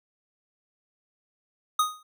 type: tone with exponential decay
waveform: square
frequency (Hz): 1244.5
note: D#6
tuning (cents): 0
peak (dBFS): -18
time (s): 1.79-2.03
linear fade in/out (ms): 5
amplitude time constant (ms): 52
effects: none